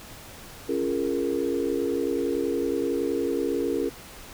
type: chord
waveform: sine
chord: Bb minor seventh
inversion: first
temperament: equal with one note detuned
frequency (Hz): 277.2 / 344.8 / 415.3 / 466.2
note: Db4 / F4 / Ab4 / Bb4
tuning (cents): 0 / -22 / 0 / 0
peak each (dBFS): -29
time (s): 0.68-3.9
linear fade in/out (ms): 20
effects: pink hiss -44 dBFS RMS until 4.33 s